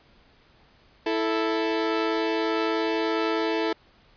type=tone pair together; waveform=sawtooth; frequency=329.6 / 440 Hz; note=E4 / A4; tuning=0 / 0 cents; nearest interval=perfect fourth; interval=500 cents; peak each=-22 dBFS; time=1.06-3.73 s; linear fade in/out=5 ms; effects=pink hiss -58 dBFS RMS until 4.16 s + resampled to 11025 Hz